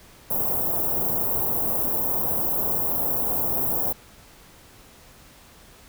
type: band-stop noise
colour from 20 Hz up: white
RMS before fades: -24 dBFS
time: 0.3-3.93 s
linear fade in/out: 10 ms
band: 900 to 14000 Hz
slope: 24 dB/octave
effects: pink hiss -50 dBFS RMS until 5.88 s